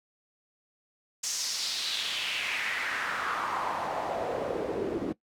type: noise with band-pass filter sweep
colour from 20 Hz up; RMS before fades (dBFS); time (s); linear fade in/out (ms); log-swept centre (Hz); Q
pink; -32; 1.23-5.13; 10; 6500 to 310; 2.9
effects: noise-tail reverb RT60 0.1 s tail -19 dB re dry